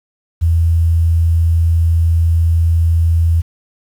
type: tone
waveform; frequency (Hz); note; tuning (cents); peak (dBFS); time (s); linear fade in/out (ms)
sine; 83; E2; +12; -9; 0.41-3.42; 20
effects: 7-bit